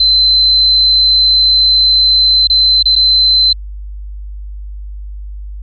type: tone with dropouts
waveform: sine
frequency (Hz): 4067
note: C8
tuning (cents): -50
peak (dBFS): -6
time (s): 0-3.53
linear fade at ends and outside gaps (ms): 5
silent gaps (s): 2.473-2.499 / 2.828-2.855 / 2.955-2.961
effects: added 50 Hz sine -23 dBFS peak until 5.62 s